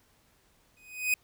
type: tone with exponential growth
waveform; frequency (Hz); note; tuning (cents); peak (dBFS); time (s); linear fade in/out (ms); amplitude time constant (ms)
45% pulse; 2500; D#7; +8; -21; 0.77-1.14; 2; 80
effects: pink hiss -66 dBFS RMS until 1.23 s